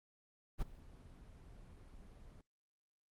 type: noise with ADSR envelope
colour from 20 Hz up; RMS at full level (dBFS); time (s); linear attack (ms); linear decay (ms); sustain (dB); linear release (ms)
brown; -36; 0.58-2.41; 37; 16; -20; 3
effects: Opus 24 kbps